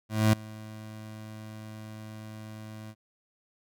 25% pulse tone with ADSR envelope, 108.5 Hz, A2, 24 cents flat, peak -14 dBFS, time 0.09-2.95 s, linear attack 240 ms, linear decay 6 ms, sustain -23 dB, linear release 55 ms, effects none

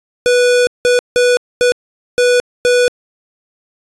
square tone bursts at uneven times, 491.5 Hz, B4, 8 cents flat, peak -9 dBFS, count 6, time 0.26-0.67 / 0.85-0.99 / 1.16-1.37 / 1.61-1.72 / 2.18-2.4 / 2.65-2.88 s, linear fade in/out 0 ms, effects resampled to 22050 Hz

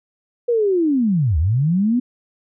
sine linear two-way sweep, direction down then up, 490.3 to 70.3 to 254.5 Hz, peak -14 dBFS, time 0.48-2 s, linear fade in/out 10 ms, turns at 1.38 s, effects none

